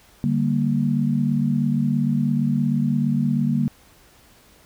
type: chord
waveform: sine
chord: G minor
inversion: second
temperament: equal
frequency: 146.83 / 196 / 233.1 Hz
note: D3 / G3 / Bb3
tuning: 0 / 0 / 0 cents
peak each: -22 / -24 / -21 dBFS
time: 0.24-3.68 s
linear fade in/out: 0 ms
effects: pink hiss -53 dBFS RMS until 4.65 s